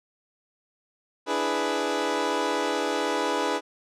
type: chord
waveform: 20% pulse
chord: E dominant seventh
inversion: third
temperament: equal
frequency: 293.7 / 329.6 / 415.3 / 493.9 Hz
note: D4 / E4 / G#4 / B4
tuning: 0 / 0 / 0 / 0 cents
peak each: -26 / -27 / -24 / -24 dBFS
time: 1.26-3.61 s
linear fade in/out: 50 ms
effects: low-pass 7000 Hz 12 dB/octave